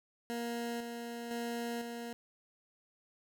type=tone with tremolo; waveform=20% pulse; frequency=235.5 Hz; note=A#3; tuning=18 cents sharp; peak=-31 dBFS; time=0.3-2.13 s; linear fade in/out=0 ms; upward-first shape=square; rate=0.99 Hz; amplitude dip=40%; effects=none